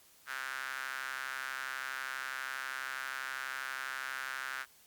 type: tone with high-pass filter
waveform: sawtooth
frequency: 132.3 Hz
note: C3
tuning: 20 cents sharp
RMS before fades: -40 dBFS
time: 0.26-4.66 s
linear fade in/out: 50 ms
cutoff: 1500 Hz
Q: 4.4
effects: white hiss -62 dBFS RMS until 4.86 s + Opus 48 kbps